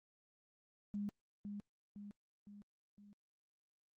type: tone with echo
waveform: sine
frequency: 204.4 Hz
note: G#3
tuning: 27 cents flat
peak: -38 dBFS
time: 0.94-1.09 s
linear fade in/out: 0 ms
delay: 510 ms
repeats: 4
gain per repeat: -5 dB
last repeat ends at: 3.13 s
effects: Opus 24 kbps

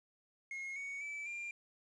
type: tone with pitch steps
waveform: triangle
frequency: 2157 / 2232 / 2309 / 2389 Hz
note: C#7 / C#7 / D7 / D7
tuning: -48 / +11 / -30 / +29 cents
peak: -39 dBFS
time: 0.51-1.51 s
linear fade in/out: 2 ms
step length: 250 ms
effects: resampled to 22050 Hz + 11-bit

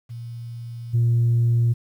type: tone with level steps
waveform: sine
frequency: 117.7 Hz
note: A#2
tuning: 17 cents sharp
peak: -31 / -14 dBFS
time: 0.09-1.74 s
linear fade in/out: 20 ms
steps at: 0.93 s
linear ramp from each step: 20 ms
effects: tanh soft clip ceiling -13 dBFS + 9-bit

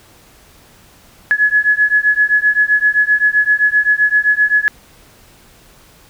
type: beating tone pair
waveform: sine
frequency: 1693 / 1700.7 Hz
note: G#6 / G#6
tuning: +33 / +41 cents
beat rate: 7.7 Hz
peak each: -13 dBFS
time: 1.31-4.68 s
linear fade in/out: 0 ms
effects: pink hiss -46 dBFS RMS until 6.09 s

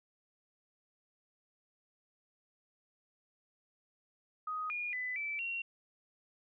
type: tone with pitch steps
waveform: sine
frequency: 1251 / 2433 / 2002 / 2319 / 2743 Hz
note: D#6 / D#7 / B6 / D7 / F7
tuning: +9 / -39 / +23 / -22 / -32 cents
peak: -35 dBFS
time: 4.47-5.62 s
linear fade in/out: 5 ms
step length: 230 ms
effects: none

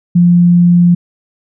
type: tone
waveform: sine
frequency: 174.61 Hz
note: F3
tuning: in tune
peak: -4 dBFS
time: 0.15-0.95 s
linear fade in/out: 10 ms
effects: none

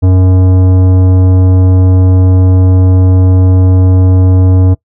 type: tone with tanh clipping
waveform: sine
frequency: 92.7 Hz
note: F#2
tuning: 4 cents sharp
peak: -5 dBFS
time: 0.02-4.75 s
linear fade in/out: 20 ms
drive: 14 dB
effects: noise-tail reverb RT60 0.1 s tail -21 dB re dry

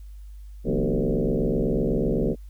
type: tone with frequency modulation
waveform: sine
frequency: 111.8 Hz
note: A2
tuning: 28 cents sharp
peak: -20 dBFS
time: 0.64-2.36 s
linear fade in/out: 50 ms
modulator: 68 Hz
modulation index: 6.1
effects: added 50 Hz sine -38 dBFS peak until 2.49 s + white hiss -65 dBFS RMS until 2.49 s

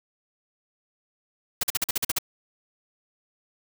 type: noise bursts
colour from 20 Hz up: white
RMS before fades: -24 dBFS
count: 9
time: 1.61-2.186 s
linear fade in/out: 5 ms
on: 24 ms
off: 45 ms
effects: none

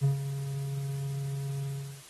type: tone with ADSR envelope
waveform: triangle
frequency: 138.3 Hz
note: C#3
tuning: 4 cents flat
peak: -18 dBFS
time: 0.01-2.03 s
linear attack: 34 ms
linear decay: 120 ms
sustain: -11 dB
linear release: 350 ms
effects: white hiss -51 dBFS RMS until 2.09 s + AAC 32 kbps

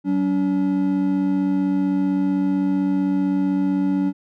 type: tone pair together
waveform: triangle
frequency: 189.2 / 284.9 Hz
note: F#3 / C#4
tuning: +39 / +48 cents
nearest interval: perfect fifth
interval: 709 cents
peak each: -20 / -17 dBFS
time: 0.04-4.13 s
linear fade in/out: 50 ms
effects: none

